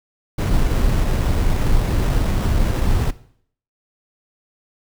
brown noise with sample-and-hold, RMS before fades -17 dBFS, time 0.38-3.11 s, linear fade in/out 10 ms, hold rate 4410 Hz, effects noise-tail reverb RT60 0.6 s tail -17 dB re dry

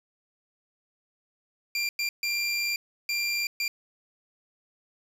25% pulse tone bursts at uneven times, 2379 Hz, D7, 22 cents sharp, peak -22 dBFS, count 5, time 1.75-1.89 / 1.99-2.09 / 2.23-2.76 / 3.09-3.47 / 3.6-3.68 s, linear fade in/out 2 ms, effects resampled to 32000 Hz + 8-bit

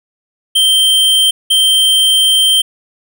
square tone pair in turn, 3136 / 3136 Hz, G7 / G7, 0 / 0 cents, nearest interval unison, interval 0 cents, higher neither, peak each -8 dBFS, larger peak neither, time 0.55-1.31 / 1.5-2.62 s, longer second, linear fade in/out 10 ms, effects none

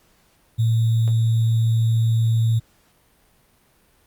sine tone with sample-and-hold, 113.4 Hz, A#2, 47 cents flat, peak -15 dBFS, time 0.58-2.6 s, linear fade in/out 20 ms, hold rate 3675 Hz, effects pink hiss -59 dBFS RMS until 4.06 s + Opus 48 kbps

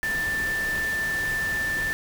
sine tone in noise, 1772 Hz, A6, 12 cents sharp, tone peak -24 dBFS, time 0.03-1.93 s, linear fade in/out 0 ms, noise pink, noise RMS -35 dBFS, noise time 0.03-1.93 s, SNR +8 dB, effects none

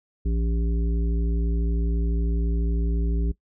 harmonic tone, 57 Hz, A#1, 38 cents flat, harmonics 1 / 3 / 5 / 7, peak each -21 / -31 / -35 / -38 dBFS, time 0.25-3.32 s, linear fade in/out 10 ms, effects noise-tail reverb RT60 0.1 s tail -19 dB re dry

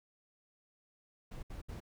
brown noise bursts, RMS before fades -44 dBFS, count 3, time 1.31-1.804 s, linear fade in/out 10 ms, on 120 ms, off 67 ms, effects none

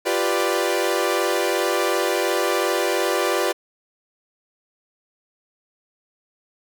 sawtooth chord, G dominant seventh, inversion third, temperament equal, 349.2 / 392 / 493.9 / 587.3 Hz, F4 / G4 / B4 / D5, 0 / 0 / 0 / 0 cents, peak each -21 dBFS, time 0.05-3.53 s, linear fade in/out 20 ms, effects none

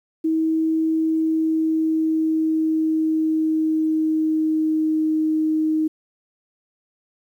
sine tone with pitch glide, 320 to 312.9 Hz, D#4 to D#4, +49 to +10 cents, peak -17 dBFS, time 0.24-5.88 s, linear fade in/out 10 ms, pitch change -39 cents, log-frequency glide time 0.93-5.09 s, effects 9-bit

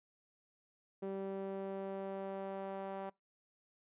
sawtooth tone with band-pass filter sweep, 194.1 Hz, G3, 17 cents flat, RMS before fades -42 dBFS, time 1.02-3.1 s, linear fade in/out 10 ms, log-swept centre 420 to 720 Hz, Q 1.8, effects noise-tail reverb RT60 0.2 s tail -24 dB re dry + resampled to 8000 Hz

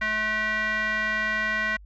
square tone with band-pass filter, 215.2 Hz, A3, 38 cents flat, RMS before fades -26 dBFS, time 0.01-1.77 s, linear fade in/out 10 ms, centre 1800 Hz, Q 5.9, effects added 50 Hz sine -44 dBFS peak until 1.85 s + resampled to 16000 Hz

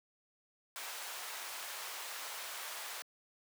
pink high-pass noise, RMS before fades -44 dBFS, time 0.76-3.02 s, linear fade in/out 0 ms, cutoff 820 Hz, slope 12 dB/octave, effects high-pass 400 Hz 12 dB/octave

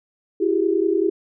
sine tone cluster, 332.3 / 377.4 / 407.8 Hz, E4 / F#4 / G#4, +14 / +34 / -32 cents, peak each -21 dBFS, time 0.4-1.1 s, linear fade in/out 10 ms, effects none

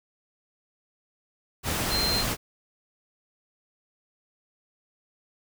sine tone in noise, 4154 Hz, C8, 13 cents flat, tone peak -25 dBFS, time 1.89-2.25 s, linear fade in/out 50 ms, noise pink, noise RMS -28 dBFS, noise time 1.63-2.37 s, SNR 0 dB, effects none

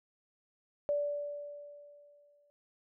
sine tone with exponential decay, 581 Hz, D5, 19 cents flat, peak -27 dBFS, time 0.89-2.5 s, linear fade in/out 0 ms, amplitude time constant 350 ms, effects none

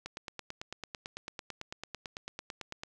click train, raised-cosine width 0.2 ms, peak -22 dBFS, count 26, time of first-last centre 0.06-2.835 s, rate 9.01 Hz, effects none

